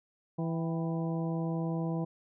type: harmonic tone with a mistuned harmonic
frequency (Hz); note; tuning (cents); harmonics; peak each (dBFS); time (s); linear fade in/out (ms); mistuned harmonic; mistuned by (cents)
164.8; E3; 0; 1 / 2 / 3 / 4 / 5 / 6; -31 / -37 / -41 / -43 / -45 / -47; 0.38-2.05; 10; 5; -72
effects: none